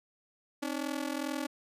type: ring-modulated tone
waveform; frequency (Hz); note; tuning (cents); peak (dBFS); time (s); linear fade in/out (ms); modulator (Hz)
sawtooth; 286.3; D4; -44; -26; 0.62-1.47; 10; 21.2
effects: resampled to 32000 Hz